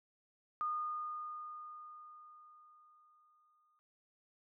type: tone with exponential decay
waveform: sine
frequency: 1224 Hz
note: D#6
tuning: 29 cents flat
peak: -33 dBFS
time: 0.61-3.79 s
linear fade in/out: 0 ms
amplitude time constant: 690 ms
effects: none